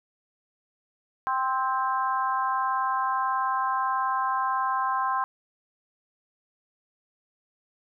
harmonic tone with a mistuned harmonic, 261.6 Hz, C4, in tune, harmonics 3 / 4 / 5 / 6, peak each -30 / -25 / -33 / -35 dBFS, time 1.27-5.24 s, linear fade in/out 0 ms, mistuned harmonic 6, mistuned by +17 cents, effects none

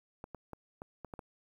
clicks, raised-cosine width 1 ms, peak -29 dBFS, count 7, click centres 0.241 / 0.347 / 0.533 / 0.819 / 1.047 / 1.138 / 1.192 s, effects 10-bit

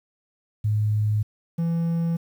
sine / triangle tone pair in turn, 106.2 / 167.27 Hz, G#2 / E3, +39 / +26 cents, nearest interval minor sixth, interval 787 cents, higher second, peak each -19 dBFS, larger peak neither, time 0.64-1.23 / 1.58-2.17 s, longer neither, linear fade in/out 10 ms, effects 9-bit

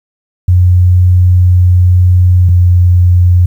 sine tone pair in turn, 90.1 / 89.07 Hz, F#2 / F2, -45 / +35 cents, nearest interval unison, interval 20 cents, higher first, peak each -3 dBFS, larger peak neither, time 0.48-2.49 / 2.49-3.46 s, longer first, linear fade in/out 5 ms, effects 7-bit

